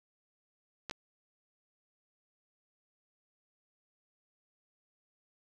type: clicks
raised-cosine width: 0.2 ms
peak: -21 dBFS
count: 2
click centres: 0.897 / 0.911 s
effects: none